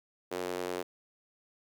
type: tone with high-pass filter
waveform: sawtooth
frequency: 90.2 Hz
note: F#2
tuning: 44 cents flat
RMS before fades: -36 dBFS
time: 0.31-0.83 s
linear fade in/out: 10 ms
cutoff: 410 Hz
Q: 2.2
effects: none